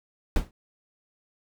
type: noise with exponential decay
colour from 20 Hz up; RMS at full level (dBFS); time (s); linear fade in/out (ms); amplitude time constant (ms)
brown; -19; 0.36-0.51; 2; 31
effects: none